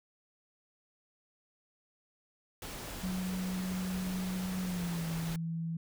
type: noise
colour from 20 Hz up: pink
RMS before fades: -43 dBFS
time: 2.62-5.36 s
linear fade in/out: 2 ms
type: tone with pitch glide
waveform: sine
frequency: 185 to 164.82 Hz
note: F#3 to E3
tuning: 0 to 0 cents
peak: -33 dBFS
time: 3.03-5.77 s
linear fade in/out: 5 ms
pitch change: -200 cents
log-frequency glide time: 4.62-5.05 s
effects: none